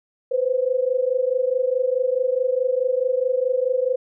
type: tone pair together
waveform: sine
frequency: 498.6 / 523.3 Hz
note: B4 / C5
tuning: +16 / 0 cents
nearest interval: minor second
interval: 84 cents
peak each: -21 dBFS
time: 0.31-3.96 s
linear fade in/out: 10 ms
effects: none